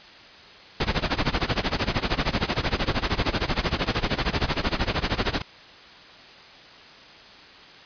pink noise with tremolo, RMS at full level -21 dBFS, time 0.8-5.42 s, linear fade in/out 2 ms, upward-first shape sine, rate 13 Hz, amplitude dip 90%, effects white hiss -46 dBFS RMS until 7.85 s + resampled to 11025 Hz

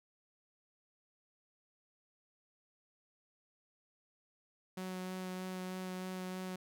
sawtooth tone with vibrato, 185 Hz, F#3, in tune, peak -36 dBFS, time 4.77-6.56 s, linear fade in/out 5 ms, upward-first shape sine, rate 3.2 Hz, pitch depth 10 cents each way, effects none

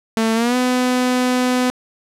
sawtooth tone with pitch glide, 223.8 to 251.2 Hz, A3 to B3, +30 to +30 cents, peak -11 dBFS, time 0.17-1.7 s, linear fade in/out 0 ms, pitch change +200 cents, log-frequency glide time 0.34-0.56 s, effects low-pass 11000 Hz 12 dB/octave

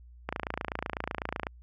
click train, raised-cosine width 0.5 ms, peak -16 dBFS, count 34, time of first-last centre 0.29-1.469 s, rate 28 Hz, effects added 60 Hz sine -49 dBFS peak until 1.62 s

